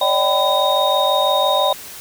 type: tone cluster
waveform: sine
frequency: 565 / 611 / 776 / 1002 / 3720 Hz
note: C#5 / D#5 / G5 / B5 / A#7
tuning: +33 / -32 / -18 / +25 / -4 cents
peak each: -20 dBFS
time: 0.01-1.73 s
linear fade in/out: 5 ms
effects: white hiss -35 dBFS RMS until 2 s